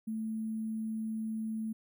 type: tone with sample-and-hold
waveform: sine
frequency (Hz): 220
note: A3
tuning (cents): 0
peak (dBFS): -33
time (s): 0.07-1.73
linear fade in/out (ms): 10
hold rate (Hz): 11025
effects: none